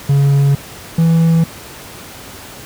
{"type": "tone pair in turn", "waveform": "triangle", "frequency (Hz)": [140.1, 164.74], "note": ["C#3", "E3"], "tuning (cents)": [19, -1], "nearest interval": "minor third", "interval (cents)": 280, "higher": "second", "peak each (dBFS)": -6, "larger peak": "neither", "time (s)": [[0.09, 0.55], [0.98, 1.44]], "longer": "neither", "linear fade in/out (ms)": 5, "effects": ["pink hiss -33 dBFS RMS until 2.65 s", "high-pass 60 Hz 12 dB/octave"]}